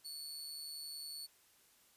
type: tone with amplitude modulation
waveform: sawtooth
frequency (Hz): 4435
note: C#8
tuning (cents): 0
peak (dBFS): -39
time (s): 0.04-1.27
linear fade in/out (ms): 20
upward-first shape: sine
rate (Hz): 151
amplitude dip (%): 55
effects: white hiss -68 dBFS RMS until 1.96 s + resampled to 32000 Hz